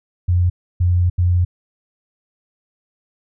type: tone bursts at uneven times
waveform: sine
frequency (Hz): 88.8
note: F2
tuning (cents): +29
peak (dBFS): -12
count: 3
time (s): 0.28-0.5 / 0.8-1.1 / 1.18-1.45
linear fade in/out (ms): 10
effects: none